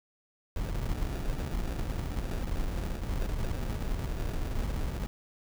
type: noise with sample-and-hold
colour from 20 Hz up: brown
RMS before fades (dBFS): -32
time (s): 0.56-5.07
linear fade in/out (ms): 0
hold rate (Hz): 1050
effects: none